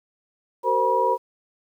sine tone cluster, 379.8 / 461.4 / 521 / 964 Hz, F#4 / A#4 / C5 / B5, +45 / -18 / -7 / -42 cents, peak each -28 / -25 / -24 / -20 dBFS, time 0.63-1.18 s, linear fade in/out 50 ms, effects 9-bit

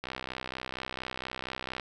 click train, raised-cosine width 0.3 ms, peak -19 dBFS, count 114, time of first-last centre 0.04-1.797 s, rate 64.3 Hz, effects none

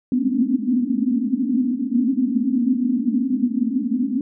pink band-pass noise, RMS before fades -20 dBFS, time 0.12-4.21 s, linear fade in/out 2 ms, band 230 to 270 Hz, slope 96 dB/octave, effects none

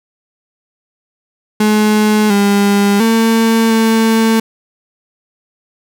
35% pulse tone with pitch steps, 212.8 / 201.7 / 225.9 / 224 Hz, G#3 / G3 / A3 / A3, +42 / +50 / +46 / +31 cents, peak -7 dBFS, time 1.6-4.4 s, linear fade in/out 5 ms, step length 700 ms, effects none

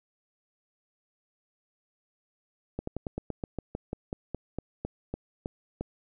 slowing click train, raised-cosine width 2 ms, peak -19 dBFS, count 17, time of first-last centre 2.79-5.81 s, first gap 84 ms, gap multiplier 1.1, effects none

